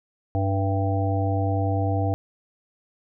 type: harmonic tone with a mistuned harmonic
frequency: 98 Hz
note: G2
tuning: in tune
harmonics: 1 / 3 / 5 / 7 / 8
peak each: -22 / -29 / -32 / -30 / -31 dBFS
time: 0.35-2.14 s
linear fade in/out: 0 ms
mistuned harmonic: 7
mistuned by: -32 cents
effects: none